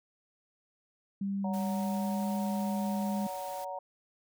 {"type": "tone with pitch glide", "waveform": "sine", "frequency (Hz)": [197.4, 203.2], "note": ["G3", "G#3"], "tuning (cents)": [12, -38], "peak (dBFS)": -30, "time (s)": [1.21, 3.27], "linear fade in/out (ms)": 5, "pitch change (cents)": 50, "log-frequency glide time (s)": [1.51, 2.28]}
{"type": "chord", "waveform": "sine", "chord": "F# major", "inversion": "second", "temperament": "equal with one note detuned", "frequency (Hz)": [566.3, 740, 932.3], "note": ["C#5", "F#5", "A#5"], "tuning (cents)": [37, 0, 0], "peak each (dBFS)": -40, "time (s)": [1.44, 3.79], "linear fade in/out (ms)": 5}
{"type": "band-stop noise", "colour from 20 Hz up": "white", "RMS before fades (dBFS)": -49, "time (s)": [1.53, 3.65], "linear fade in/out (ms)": 10, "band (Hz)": [350, 540], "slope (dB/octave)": 96}
{"effects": []}